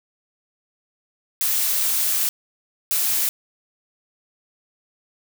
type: noise bursts at uneven times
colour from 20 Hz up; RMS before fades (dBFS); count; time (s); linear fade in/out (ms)
blue; -21; 2; 1.41-2.29 / 2.91-3.29; 0
effects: none